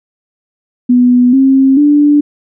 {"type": "tone with pitch steps", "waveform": "sine", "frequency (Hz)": [246.9, 267.8, 292.8], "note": ["B3", "C4", "D4"], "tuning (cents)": [0, 40, -5], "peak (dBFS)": -4, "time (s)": [0.89, 2.21], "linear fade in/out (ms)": 10, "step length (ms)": 440, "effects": []}